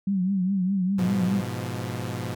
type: tone with vibrato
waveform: sine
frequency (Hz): 189.7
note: F#3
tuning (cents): +43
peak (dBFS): -21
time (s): 0.07-1.41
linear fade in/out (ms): 5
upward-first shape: triangle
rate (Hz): 4.9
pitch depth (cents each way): 110
type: chord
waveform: sawtooth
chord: F diminished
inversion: first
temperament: equal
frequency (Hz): 103.83 / 123.47 / 174.61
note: Ab2 / Cb3 / F3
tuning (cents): 0 / 0 / 0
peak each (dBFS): -29 / -28 / -32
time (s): 0.98-2.35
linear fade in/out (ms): 10
effects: none